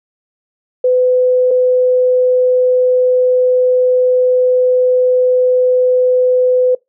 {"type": "tone pair in turn", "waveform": "sine", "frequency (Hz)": [504, 504], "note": ["B4", "B4"], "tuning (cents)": [35, 35], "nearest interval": "unison", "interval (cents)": 0, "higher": "neither", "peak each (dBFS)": -8, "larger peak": "neither", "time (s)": [[0.84, 1.51], [1.51, 6.75]], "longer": "second", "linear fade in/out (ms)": 5, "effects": ["noise-tail reverb RT60 0.2 s tail -25 dB re dry"]}